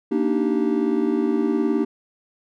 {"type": "chord", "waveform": "triangle", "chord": "Eb major seventh", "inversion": "second", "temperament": "just", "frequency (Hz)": [233.3, 291.7, 311.1, 388.9], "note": ["Bb3", "D4", "Eb4", "G4"], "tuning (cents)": [2, -12, 0, -14], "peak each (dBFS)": -22, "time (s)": [0.11, 1.85], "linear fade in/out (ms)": 10, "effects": []}